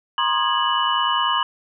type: tone cluster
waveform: sine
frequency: 954 / 1064 / 1220 / 1660 / 2955 Hz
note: A#5 / C6 / D#6 / G#6 / F#7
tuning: +40 / +29 / -34 / -1 / -3 cents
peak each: -24 / -22 / -25 / -28 / -23 dBFS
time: 0.18-1.43 s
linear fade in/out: 2 ms
effects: none